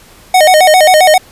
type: tone with vibrato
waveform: square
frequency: 676 Hz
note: E5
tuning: 43 cents sharp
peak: -4 dBFS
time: 0.34-1.18 s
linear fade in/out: 5 ms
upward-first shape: square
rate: 7.5 Hz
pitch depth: 160 cents each way
effects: pink hiss -40 dBFS RMS until 1.31 s + resampled to 32000 Hz